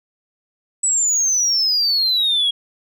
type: exponential sweep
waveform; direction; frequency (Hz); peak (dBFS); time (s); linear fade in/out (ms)
sine; down; 7970 to 3273; -13; 0.83-2.51; 10
effects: tanh soft clip ceiling -12 dBFS

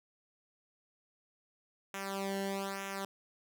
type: tone with flanger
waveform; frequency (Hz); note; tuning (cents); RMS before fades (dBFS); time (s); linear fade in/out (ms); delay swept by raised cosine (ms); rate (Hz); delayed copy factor
sawtooth; 195.8; G3; -2; -38; 1.94-3.05; 2; 0.22 to 0.83; 1.1; -0.9
effects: none

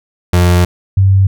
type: tone pair in turn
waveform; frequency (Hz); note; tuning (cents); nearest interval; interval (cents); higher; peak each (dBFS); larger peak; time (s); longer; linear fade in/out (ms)
35% pulse / sine; 88.4 / 96.67; F2 / G2; +22 / -24; major second; 154; second; -5; neither; 0.33-0.65 / 0.97-1.27; first; 5
effects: none

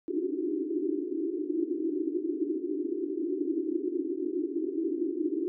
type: band-pass noise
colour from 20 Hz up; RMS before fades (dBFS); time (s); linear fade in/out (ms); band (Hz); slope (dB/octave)
white; -31; 0.08-5.48; 0; 290 to 380; 96
effects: none

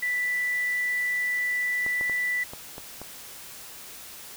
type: tone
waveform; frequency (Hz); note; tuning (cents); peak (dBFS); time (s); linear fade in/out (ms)
sine; 1975.5; B6; 0; -24; 0.02-2.44; 10
type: clicks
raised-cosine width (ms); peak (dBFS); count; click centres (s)
1; -24; 6; 1.864 / 2.011 / 2.097 / 2.535 / 2.781 / 3.016
effects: white hiss -43 dBFS RMS until 4.36 s

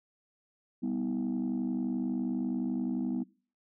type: tone cluster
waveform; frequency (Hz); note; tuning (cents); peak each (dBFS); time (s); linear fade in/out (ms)
sine; 196.5 / 248.1 / 319.4; G3 / B3 / D#4; +4 / +8 / +45; -34 / -30 / -35; 0.82-3.24; 20
effects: noise-tail reverb RT60 0.4 s tail -22 dB re dry + tanh soft clip ceiling -25 dBFS

